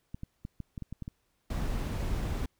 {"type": "clicks", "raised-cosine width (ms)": 5, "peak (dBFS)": -26, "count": 9, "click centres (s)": [0.145, 0.234, 0.451, 0.603, 0.778, 0.823, 0.926, 1.023, 1.079]}
{"type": "noise", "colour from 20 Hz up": "brown", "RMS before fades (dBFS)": -32, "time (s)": [1.5, 2.46], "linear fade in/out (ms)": 5}
{"effects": ["pink hiss -75 dBFS RMS until 2.59 s"]}